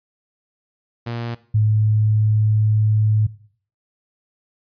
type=tone pair in turn; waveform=sawtooth / sine; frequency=117.7 / 107.45 Hz; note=A#2 / A2; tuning=+17 / -41 cents; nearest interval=major second; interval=158 cents; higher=first; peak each=-21 / -13 dBFS; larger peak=second; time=1.06-1.35 / 1.54-3.27 s; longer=second; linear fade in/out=10 ms; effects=noise-tail reverb RT60 0.5 s tail -17 dB re dry + resampled to 11025 Hz